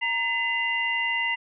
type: tone cluster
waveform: sine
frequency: 934 / 2025 / 2792 Hz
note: A#5 / B6 / F7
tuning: +3 / +43 / -1 cents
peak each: -31 / -25 / -29 dBFS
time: 0.01-1.36 s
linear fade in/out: 20 ms
effects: none